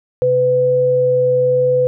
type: tone pair together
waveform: sine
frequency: 133 / 502.1 Hz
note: C3 / B4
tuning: +29 / +29 cents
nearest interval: octave + major seventh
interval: 2300 cents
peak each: -23 / -11 dBFS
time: 0.22-1.87 s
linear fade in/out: 0 ms
effects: none

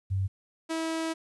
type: tone pair in turn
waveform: sine / sawtooth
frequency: 96.1 / 324.2 Hz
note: G2 / E4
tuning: -34 / -29 cents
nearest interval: octave + major sixth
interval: 2105 cents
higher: second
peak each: -25 dBFS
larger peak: neither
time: 0.1-0.28 / 0.69-1.14 s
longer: second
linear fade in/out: 20 ms
effects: resampled to 24000 Hz + 11-bit

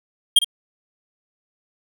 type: tone with echo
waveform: square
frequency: 3219 Hz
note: G7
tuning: 45 cents sharp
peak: -9 dBFS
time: 0.36-0.39 s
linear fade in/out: 5 ms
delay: 55 ms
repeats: 1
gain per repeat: -11 dB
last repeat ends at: 0.445 s
effects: none

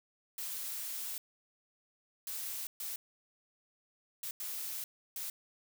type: noise bursts at uneven times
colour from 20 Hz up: blue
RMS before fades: -40 dBFS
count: 6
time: 0.38-1.18 / 2.27-2.67 / 2.8-2.96 / 4.23-4.31 / 4.4-4.84 / 5.16-5.3 s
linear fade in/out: 2 ms
effects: none

